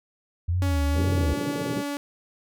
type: tone with vibrato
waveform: sine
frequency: 82 Hz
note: E2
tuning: 9 cents flat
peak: -21 dBFS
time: 0.48-1.34 s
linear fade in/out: 10 ms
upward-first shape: sine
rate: 2 Hz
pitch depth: 200 cents each way
type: tone with pitch glide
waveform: sawtooth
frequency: 281.1 to 286.2 Hz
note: C#4 to D4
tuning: +24 to -45 cents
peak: -24 dBFS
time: 0.62-1.97 s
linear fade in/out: 0 ms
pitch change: +31 cents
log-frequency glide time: 0.76-1.38 s
type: band-pass noise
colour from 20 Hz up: pink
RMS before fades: -31 dBFS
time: 0.93-1.84 s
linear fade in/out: 50 ms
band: 110 to 540 Hz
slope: 48 dB/octave
effects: none